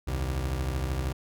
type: beating tone pair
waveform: 30% pulse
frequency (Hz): 65 / 78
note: C2 / D#2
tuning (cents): -11 / +5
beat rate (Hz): 13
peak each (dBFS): -26 / -32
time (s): 0.07-1.13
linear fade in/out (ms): 10
effects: none